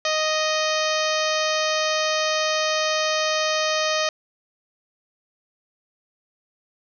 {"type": "harmonic tone", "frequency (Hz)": 622, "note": "D#5", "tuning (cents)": -1, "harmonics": [1, 2, 3, 4, 5, 6, 7, 8, 9, 10], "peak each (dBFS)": [-24, -27, -29, -30, -31, -32, -32, -33, -34, -34], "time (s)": [0.05, 4.09], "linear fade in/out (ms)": 2, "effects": []}